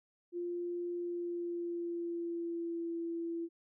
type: tone with pitch glide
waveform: sine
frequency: 349.2 to 335.7 Hz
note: F4 to E4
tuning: 0 to +32 cents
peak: -35 dBFS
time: 0.32-3.49 s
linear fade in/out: 50 ms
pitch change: -68 cents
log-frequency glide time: 0.95-2.94 s
effects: none